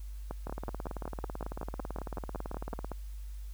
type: two click trains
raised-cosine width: 1 ms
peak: -23 / -24 dBFS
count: 15 / 44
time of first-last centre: 0.31-2.917 / 0.47-2.846 s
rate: 5.37 / 18.1 Hz
effects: added 50 Hz sine -39 dBFS peak until 3.53 s + white hiss -62 dBFS RMS until 3.53 s